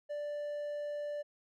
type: tone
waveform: triangle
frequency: 587.3 Hz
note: D5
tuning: in tune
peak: -34 dBFS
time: 0.09-1.23 s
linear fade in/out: 20 ms
effects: none